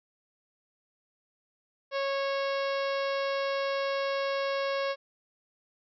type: harmonic tone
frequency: 550 Hz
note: C#5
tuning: 14 cents flat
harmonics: 1 / 2 / 3 / 4 / 5 / 6 / 7 / 8 / 9 / 10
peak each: -29 / -35 / -39 / -41 / -43 / -45 / -46 / -47 / -48 / -49 dBFS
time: 1.91-4.96 s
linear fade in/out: 50 ms
effects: none